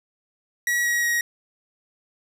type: tone with pitch steps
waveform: 45% pulse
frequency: 1920 / 1906 / 1894 Hz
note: B6 / A#6 / A#6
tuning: -49 / +38 / +27 cents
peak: -20 dBFS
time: 0.67-1.21 s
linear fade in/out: 2 ms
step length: 180 ms
effects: none

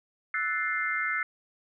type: chord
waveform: sine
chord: F# half-diminished seventh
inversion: third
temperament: equal with one note detuned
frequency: 1318.5 / 1480 / 1760 / 2099 Hz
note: E6 / F#6 / A6 / C7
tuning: 0 / 0 / 0 / +5 cents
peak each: -34 / -33 / -33 / -30 dBFS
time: 0.34-1.23 s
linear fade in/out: 2 ms
effects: none

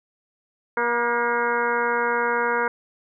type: harmonic tone with a mistuned harmonic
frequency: 238.3 Hz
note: A#3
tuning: 38 cents sharp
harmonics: 1 / 2 / 3 / 4 / 5 / 6 / 7 / 8 / 9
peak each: -35 / -25 / -36 / -25 / -31 / -26 / -29 / -36 / -35 dBFS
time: 0.77-2.68 s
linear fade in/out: 2 ms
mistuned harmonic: 7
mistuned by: -47 cents
effects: none

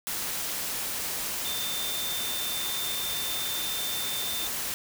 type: tone in noise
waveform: sine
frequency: 3582 Hz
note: A7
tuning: 30 cents sharp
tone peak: -33 dBFS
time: 1.45-4.47 s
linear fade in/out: 0 ms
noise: white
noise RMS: -32 dBFS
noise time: 0.07-4.74 s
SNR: -4 dB
effects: none

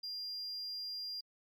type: tone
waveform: sine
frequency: 4800 Hz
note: D8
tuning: 37 cents sharp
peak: -37 dBFS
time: 0.03-1.21 s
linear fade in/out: 10 ms
effects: tanh soft clip ceiling -38 dBFS + AAC 48 kbps

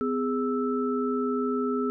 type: tone cluster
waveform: sine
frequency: 253 / 413.3 / 1316 Hz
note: B3 / G#4 / E6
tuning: +42 / -8 / -3 cents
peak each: -27 / -28 / -33 dBFS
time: 0.01-1.9 s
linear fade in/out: 0 ms
effects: none

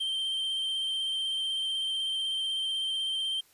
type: tone with vibrato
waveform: triangle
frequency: 3136 Hz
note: G7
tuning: in tune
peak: -27 dBFS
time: 0-3.41 s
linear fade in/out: 10 ms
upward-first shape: square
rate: 16 Hz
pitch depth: 15 cents each way
effects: white hiss -62 dBFS RMS until 3.53 s + resampled to 32000 Hz

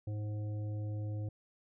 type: harmonic tone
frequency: 105.4 Hz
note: G#2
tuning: 26 cents sharp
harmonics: 1 / 3 / 5 / 7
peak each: -35 / -48 / -51 / -61 dBFS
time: 0.07-1.29 s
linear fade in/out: 5 ms
effects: none

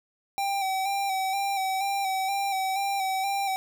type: tone with vibrato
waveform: square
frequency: 778 Hz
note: G5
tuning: 13 cents flat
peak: -26 dBFS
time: 0.38-3.56 s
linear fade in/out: 0 ms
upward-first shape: square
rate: 2.1 Hz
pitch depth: 32 cents each way
effects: none

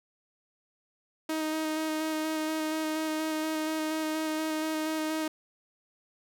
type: tone with vibrato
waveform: sawtooth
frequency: 313.3 Hz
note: D#4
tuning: 12 cents sharp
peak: -25 dBFS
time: 1.29-5.28 s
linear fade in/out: 5 ms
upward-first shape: square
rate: 4.2 Hz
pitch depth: 12 cents each way
effects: none

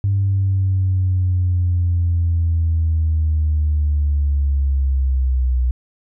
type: linear sweep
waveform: sine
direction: down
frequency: 99.4 to 61.8 Hz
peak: -13 dBFS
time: 0.04-5.71 s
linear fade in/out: 0 ms
effects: tanh soft clip ceiling -10 dBFS

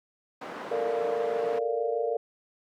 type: band-pass noise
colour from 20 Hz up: white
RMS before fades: -39 dBFS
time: 0.41-1.59 s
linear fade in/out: 5 ms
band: 270 to 1000 Hz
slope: 12 dB/octave
type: chord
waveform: sine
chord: Bb major seventh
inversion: third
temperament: equal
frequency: 440 / 466.2 / 587.3 / 698.5 Hz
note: A4 / Bb4 / D5 / F5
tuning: 0 / 0 / 0 / 0 cents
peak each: -33 / -28 / -33 / -34 dBFS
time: 0.71-2.17 s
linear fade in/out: 5 ms
effects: none

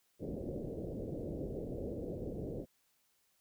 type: low-pass noise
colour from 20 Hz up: white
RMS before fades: -41 dBFS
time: 0.19-2.66 s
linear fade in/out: 50 ms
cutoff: 550 Hz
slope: 48 dB/octave
effects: white hiss -75 dBFS RMS until 3.4 s

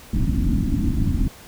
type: low-pass noise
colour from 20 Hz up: pink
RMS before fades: -20 dBFS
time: 0.13-1.28 s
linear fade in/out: 2 ms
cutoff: 320 Hz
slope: 96 dB/octave
effects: pink hiss -44 dBFS RMS until 1.47 s

